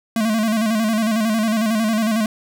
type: tone with vibrato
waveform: square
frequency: 220 Hz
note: A3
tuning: in tune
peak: -17 dBFS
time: 0.16-2.26 s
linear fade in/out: 2 ms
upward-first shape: square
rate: 11 Hz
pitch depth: 59 cents each way
effects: none